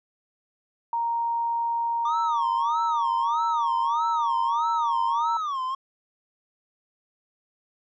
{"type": "tone", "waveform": "sine", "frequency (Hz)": 932.3, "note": "A#5", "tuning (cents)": 0, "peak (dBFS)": -23, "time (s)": [0.93, 5.37], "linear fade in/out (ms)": 2}
{"type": "tone with vibrato", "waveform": "triangle", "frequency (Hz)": 1165, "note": "D6", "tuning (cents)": -14, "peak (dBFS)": -24, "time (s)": [2.05, 5.75], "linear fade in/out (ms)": 5, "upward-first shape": "sine", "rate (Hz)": 1.6, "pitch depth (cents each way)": 220}
{"effects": ["resampled to 16000 Hz"]}